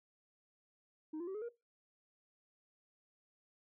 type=tone with pitch steps; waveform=sine; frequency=311.1 / 345.2 / 383 / 425 / 471.5 Hz; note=D#4 / F4 / G4 / G#4 / A#4; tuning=0 / -20 / -40 / +40 / +20 cents; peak=-37 dBFS; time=1.13-1.49 s; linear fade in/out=10 ms; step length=72 ms; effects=noise-tail reverb RT60 0.2 s tail -19 dB re dry + tanh soft clip ceiling -39 dBFS